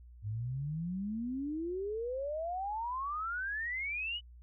sine exponential sweep, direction up, 99.9 to 3000 Hz, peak -34 dBFS, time 0.22-4.21 s, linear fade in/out 50 ms, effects added 60 Hz sine -51 dBFS peak until 4.42 s

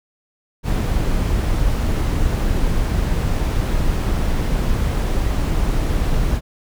brown noise, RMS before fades -18 dBFS, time 0.63-6.41 s, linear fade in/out 50 ms, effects none

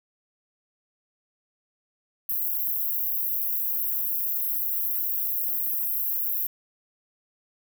pink high-pass noise, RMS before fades -27 dBFS, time 2.29-6.47 s, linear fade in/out 5 ms, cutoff 12000 Hz, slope 96 dB/octave, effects none

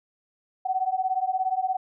sine beating tone pair, 744 / 761 Hz, F#5 / F#5, +9 / +48 cents, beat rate 17 Hz, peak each -26 dBFS, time 0.65-1.77 s, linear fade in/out 10 ms, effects none

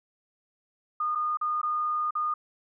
sine tone with dropouts, 1223 Hz, D#6, 30 cents flat, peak -25 dBFS, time 1-2.34 s, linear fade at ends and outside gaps 5 ms, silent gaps 1.151-1.155 / 1.372-1.412 / 1.616-1.63 / 2.108-2.152 s, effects none

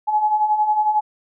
sine beating tone pair, 841 / 852 Hz, G#5 / G#5, +22 / +44 cents, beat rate 11 Hz, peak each -23 / -16 dBFS, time 0.07-1.01 s, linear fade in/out 20 ms, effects none

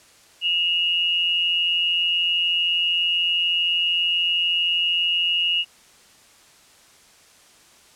sine tone pair together, 2704 / 2877 Hz, E7 / F#7, +43 / -49 cents, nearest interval minor second, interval 108 cents, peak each -26 / -19 dBFS, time 0.41-5.65 s, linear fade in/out 50 ms, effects white hiss -52 dBFS RMS until 7.95 s + low-pass 9000 Hz 12 dB/octave

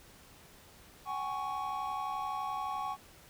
triangle chord, F# suspended second, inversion none, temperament equal with one note detuned, 759 / 830.6 / 1108.7 Hz, F#5 / G#5 / C#6, +44 / 0 / 0 cents, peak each -38 / -37 / -35 dBFS, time 1.05-2.97 s, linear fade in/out 50 ms, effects pink hiss -57 dBFS RMS until 3.29 s

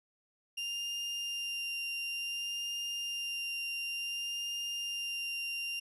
35% pulse tone with vibrato, 2794 Hz, F7, in tune, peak -33 dBFS, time 0.57-5.8 s, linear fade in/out 10 ms, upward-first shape sine, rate 0.56 Hz, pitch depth 9 cents each way, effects resampled to 24000 Hz

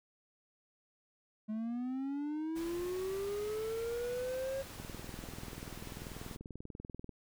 triangle linear sweep, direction up, 211.7 to 545 Hz, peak -33 dBFS, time 1.48-4.63 s, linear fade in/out 20 ms
pink noise, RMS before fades -49 dBFS, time 2.55-6.37 s, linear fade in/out 20 ms
click train, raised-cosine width 3 ms, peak -32 dBFS, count 48, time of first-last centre 4.8-7.093 s, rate 20.5 Hz
effects none

